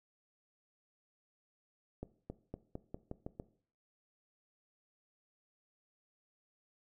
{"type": "accelerating click train", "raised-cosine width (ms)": 2, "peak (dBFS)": -28, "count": 8, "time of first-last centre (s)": [2.03, 3.399], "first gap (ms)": 270, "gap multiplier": 0.89, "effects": ["noise-tail reverb RT60 0.5 s tail -17 dB re dry"]}